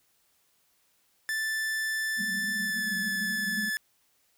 45% pulse tone with pitch glide, 1760 to 1735.8 Hz, A6 to A6, 0 to -24 cents, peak -28 dBFS, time 1.29-3.77 s, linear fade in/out 0 ms, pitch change -24 cents, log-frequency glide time 2.57-2.89 s
white band-pass noise, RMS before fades -39 dBFS, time 2.17-3.7 s, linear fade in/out 20 ms, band 190 to 220 Hz, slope 96 dB/octave
effects white hiss -69 dBFS RMS until 4.37 s

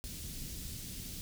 pink band-stop noise, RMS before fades -43 dBFS, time 0.04-1.21 s, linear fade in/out 0 ms, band 210 to 4100 Hz, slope 12 dB/octave, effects none

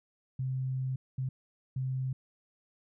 sine tone bursts at uneven times, 130.6 Hz, C3, 3 cents flat, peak -30 dBFS, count 3, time 0.39-0.96 / 1.18-1.29 / 1.76-2.13 s, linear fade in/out 5 ms, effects none

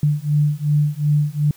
sine beating tone pair, 146.83 / 149.53 Hz, D3 / D3, 0 / +32 cents, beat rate 2.7 Hz, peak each -18 dBFS, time 0.03-1.51 s, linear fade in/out 2 ms, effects white hiss -50 dBFS RMS until 1.56 s

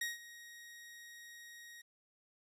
sawtooth tone with ADSR envelope, 1883 Hz, A#6, 17 cents sharp, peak -31 dBFS, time 0.01-1.82 s, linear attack 5 ms, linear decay 160 ms, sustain -17 dB, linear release 11 ms, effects resampled to 32000 Hz + 12-bit

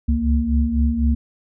sine tone cluster, 67.4 / 71.4 / 232.2 Hz, C#2 / D2 / A#3, -48 / -48 / -7 cents, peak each -20 dBFS, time 0.08-1.15 s, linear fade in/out 10 ms, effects none

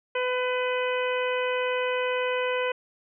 harmonic tone, 502 Hz, B4, 28 cents sharp, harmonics 1 / 2 / 3 / 4 / 5 / 6, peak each -26 / -32 / -34 / -36 / -34 / -38 dBFS, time 0.15-2.72 s, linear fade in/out 5 ms, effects none

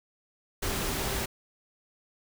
sine tone in noise, 390.8 Hz, G4, 5 cents flat, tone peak -40 dBFS, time 0.62-1.26 s, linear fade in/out 10 ms, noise pink, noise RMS -31 dBFS, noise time 0.62-1.26 s, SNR -12 dB, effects none

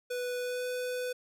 square tone with pitch glide, 493.9 to 498.8 Hz, B4 to B4, 0 to +17 cents, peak -33 dBFS, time 0.1-1.13 s, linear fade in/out 10 ms, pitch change +17 cents, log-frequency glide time 0.39-0.67 s, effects none

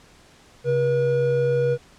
triangle tone pair together, 135 / 481.5 Hz, C#3 / B4, -45 / -44 cents, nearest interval octave + minor seventh, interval 2201 cents, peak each -22 / -17 dBFS, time 0.64-1.78 s, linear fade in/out 50 ms, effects pink hiss -52 dBFS RMS until 1.98 s + low-pass 8000 Hz 12 dB/octave

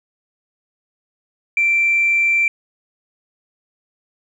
sine tone, 2349 Hz, D7, in tune, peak -12 dBFS, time 1.57-2.48 s, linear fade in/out 2 ms, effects tanh soft clip ceiling -8 dBFS + 9-bit

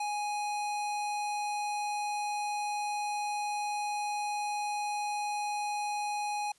square tone, 830.6 Hz, G#5, in tune, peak -32 dBFS, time 0-6.52 s, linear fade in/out 5 ms, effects white hiss -65 dBFS RMS until 6.58 s + resampled to 24000 Hz

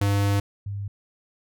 square / sine tone pair in turn, 100.5 / 100.5 Hz, G2 / G2, +44 / +44 cents, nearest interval unison, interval 0 cents, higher neither, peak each -20 / -28 dBFS, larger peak first, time 0.01-0.4 / 0.66-0.88 s, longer first, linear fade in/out 5 ms, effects none

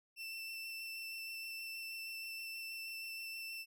30% pulse tone with vibrato, 2675 Hz, E7, 25 cents sharp, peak -40 dBFS, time 0.16-3.66 s, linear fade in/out 50 ms, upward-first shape square, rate 6.3 Hz, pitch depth 8 cents each way, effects none

